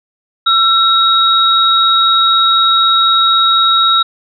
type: tone pair together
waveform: sine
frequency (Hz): 1342 / 3796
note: E6 / A#7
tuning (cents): +31 / +31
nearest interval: octave + tritone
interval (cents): 1800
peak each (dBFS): -10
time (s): 0.46-4.03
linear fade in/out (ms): 10
effects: none